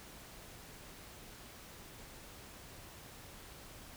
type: silence
effects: pink hiss -53 dBFS RMS until 3.96 s